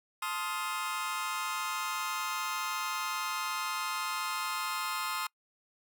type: chord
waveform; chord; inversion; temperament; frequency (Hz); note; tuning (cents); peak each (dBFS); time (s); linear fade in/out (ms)
sawtooth; F dominant seventh; first; just; 873.1 / 1047.7 / 1257.2 / 1396.9; A5 / C6 / Eb6 / F6; -14 / +2 / +18 / 0; -38 / -33 / -33 / -37; 0.22-5.27; 5
effects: noise-tail reverb RT60 0.1 s tail -26 dB re dry